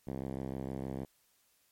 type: tone with band-pass filter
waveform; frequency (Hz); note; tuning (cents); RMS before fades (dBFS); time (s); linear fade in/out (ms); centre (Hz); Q
5% pulse; 66.5; C2; +29; -39; 0.07-1.05; 5; 180; 0.75
effects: white hiss -71 dBFS RMS until 1.71 s + MP3 64 kbps